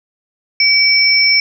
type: tone pair together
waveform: sine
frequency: 2286 / 5368 Hz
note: D7 / E8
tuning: -47 / +31 cents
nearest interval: octave + minor third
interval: 1478 cents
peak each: -11 dBFS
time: 0.6-1.4 s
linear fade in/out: 2 ms
effects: none